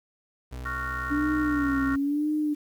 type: tone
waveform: 35% pulse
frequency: 63.1 Hz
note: B1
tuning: 38 cents sharp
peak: -33 dBFS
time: 0.51-1.97 s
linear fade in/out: 20 ms
type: chord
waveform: sine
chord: Gb major seventh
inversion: second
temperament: just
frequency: 1110 / 1387.5 / 1480 / 1850 Hz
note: Db6 / F6 / Gb6 / Bb6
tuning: +2 / -12 / 0 / -14 cents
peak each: -35 / -33 / -38 / -36 dBFS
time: 0.65-1.96 s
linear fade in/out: 10 ms
type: tone with vibrato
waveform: sine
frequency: 288 Hz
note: D4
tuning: 34 cents flat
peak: -23 dBFS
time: 1.1-2.55 s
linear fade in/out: 20 ms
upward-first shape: sine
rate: 1 Hz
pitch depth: 96 cents each way
effects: 9-bit